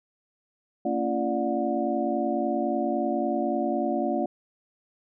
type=tone cluster; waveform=sine; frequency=228.5 / 278.6 / 342.3 / 588 / 724 Hz; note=A#3 / C#4 / F4 / D5 / F#5; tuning=-34 / +9 / -35 / +2 / -38 cents; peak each=-30 dBFS; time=0.85-4.26 s; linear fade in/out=5 ms; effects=none